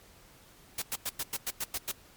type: noise bursts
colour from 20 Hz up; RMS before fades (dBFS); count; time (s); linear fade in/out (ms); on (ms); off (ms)
white; -33; 9; 0.78-1.916; 5; 40; 97
effects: pink hiss -57 dBFS RMS until 2.16 s + MP3 96 kbps